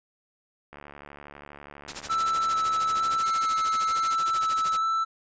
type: click train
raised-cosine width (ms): 0.5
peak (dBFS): -28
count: 177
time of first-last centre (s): 0.73-3.164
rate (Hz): 72.3
type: noise with tremolo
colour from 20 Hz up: white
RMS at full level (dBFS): -33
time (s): 1.88-4.77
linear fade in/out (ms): 2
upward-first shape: sine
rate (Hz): 13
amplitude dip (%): 95
type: tone with vibrato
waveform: triangle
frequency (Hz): 1318.5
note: E6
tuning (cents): 0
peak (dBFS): -21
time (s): 2.09-5.05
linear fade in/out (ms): 20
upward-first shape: square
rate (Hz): 1.1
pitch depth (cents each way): 9
type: tone with pitch glide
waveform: 10% pulse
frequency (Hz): 2147 to 2126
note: C7 to C7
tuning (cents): +44 to +27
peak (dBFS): -30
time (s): 3.23-4.14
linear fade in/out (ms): 10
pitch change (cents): -17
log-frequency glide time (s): 3.39-3.68
effects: resampled to 16000 Hz